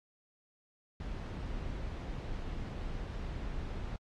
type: noise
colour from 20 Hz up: brown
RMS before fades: -39 dBFS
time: 1-3.96 s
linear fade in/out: 2 ms
effects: low-pass 5000 Hz 12 dB/octave + AAC 48 kbps